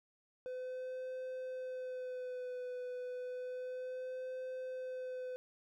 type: tone with vibrato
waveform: triangle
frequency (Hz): 506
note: B4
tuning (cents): +42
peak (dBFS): -38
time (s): 0.46-5.36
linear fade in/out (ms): 0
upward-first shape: sine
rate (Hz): 0.31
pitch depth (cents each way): 26
effects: none